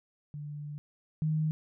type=tone pair in turn; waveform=sine; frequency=147.4 / 155.57 Hz; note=D3 / D#3; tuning=+7 / 0 cents; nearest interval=minor second; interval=93 cents; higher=second; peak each=-37 / -26 dBFS; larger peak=second; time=0.34-0.78 / 1.22-1.51 s; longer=first; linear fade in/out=0 ms; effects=none